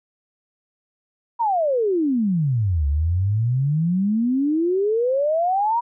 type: exponential two-way sweep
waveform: sine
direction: down then up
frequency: 970 to 69.3 to 970 Hz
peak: -17 dBFS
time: 1.39-5.81 s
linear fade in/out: 20 ms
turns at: 2.87 s
effects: none